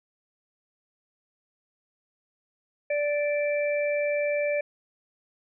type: harmonic tone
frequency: 585 Hz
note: D5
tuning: 7 cents flat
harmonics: 1 / 3 / 4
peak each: -24 / -38 / -32 dBFS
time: 2.9-4.61 s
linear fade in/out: 5 ms
effects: none